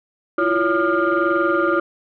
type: tone cluster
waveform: sine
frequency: 331.5 / 352.9 / 564 / 1211 / 1406 Hz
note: E4 / F4 / C#5 / D#6 / F6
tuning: +10 / +18 / +30 / -47 / +11 cents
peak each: -21 dBFS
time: 0.38-1.8 s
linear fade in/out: 5 ms
effects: tanh soft clip ceiling -9 dBFS